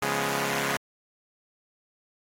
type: chord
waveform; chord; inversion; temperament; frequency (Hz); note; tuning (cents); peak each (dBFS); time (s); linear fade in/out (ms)
5% pulse; C# dominant seventh; none; equal; 138.59 / 174.61 / 207.7 / 246.9; C#3 / E#3 / G#3 / B3; 0 / 0 / 0 / 0; -19 / -23 / -19 / -22; 0.02-0.77; 2
effects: AAC 48 kbps